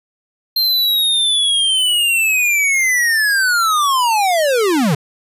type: linear sweep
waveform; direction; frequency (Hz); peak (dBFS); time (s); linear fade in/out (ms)
square; down; 4186 to 130.81; -13; 0.56-4.95; 5
effects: resampled to 32000 Hz